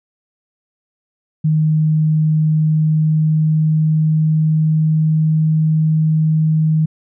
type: tone with pitch glide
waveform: sine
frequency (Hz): 155.56 to 157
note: D#3 to D#3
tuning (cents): 0 to +16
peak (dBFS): -11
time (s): 1.44-6.86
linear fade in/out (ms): 10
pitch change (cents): +16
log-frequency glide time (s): 2.51-5.52
effects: none